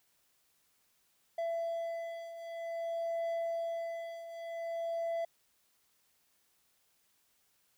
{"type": "beating tone pair", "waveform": "triangle", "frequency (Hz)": [669, 669.52], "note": ["E5", "E5"], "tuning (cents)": [25, 27], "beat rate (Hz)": 0.52, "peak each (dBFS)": [-39, -34], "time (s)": [1.38, 5.25], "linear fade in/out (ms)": 5, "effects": ["white hiss -73 dBFS RMS until 7.77 s"]}